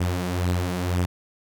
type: beating tone pair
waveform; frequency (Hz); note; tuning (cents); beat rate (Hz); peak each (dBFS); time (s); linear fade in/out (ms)
sawtooth; 89 / 91; F2 / F#2; +33 / -28; 2; -20 / -24; 0-1.06; 10
effects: none